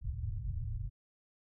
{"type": "low-pass noise", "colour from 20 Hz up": "white", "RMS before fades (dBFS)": -37, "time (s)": [0.01, 0.9], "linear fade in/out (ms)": 50, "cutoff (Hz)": 120, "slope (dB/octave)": 48, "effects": []}